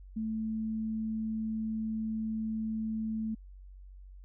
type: tone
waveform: sine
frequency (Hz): 220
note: A3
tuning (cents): 0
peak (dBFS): -31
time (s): 0.16-3.35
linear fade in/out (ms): 10
effects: added 47 Hz sine -47 dBFS peak until 4.24 s